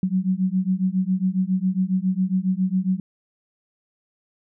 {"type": "beating tone pair", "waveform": "sine", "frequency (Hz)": [183.2, 190.5], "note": ["F#3", "G3"], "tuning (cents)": [-17, -49], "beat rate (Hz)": 7.3, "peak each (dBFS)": -22, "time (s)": [0.03, 3], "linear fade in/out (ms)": 2, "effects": []}